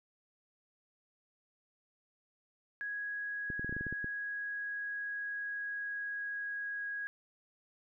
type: tone with pitch glide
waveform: sine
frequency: 1661.2 to 1650.7 Hz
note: G#6 to G#6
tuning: 0 to -11 cents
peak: -36 dBFS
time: 2.81-7.07 s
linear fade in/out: 0 ms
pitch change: -11 cents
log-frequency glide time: 3.14-6.84 s
type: clicks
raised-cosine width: 3 ms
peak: -28 dBFS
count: 10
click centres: 3.502 / 3.595 / 3.646 / 3.694 / 3.726 / 3.766 / 3.81 / 3.867 / 3.926 / 4.044 s
effects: none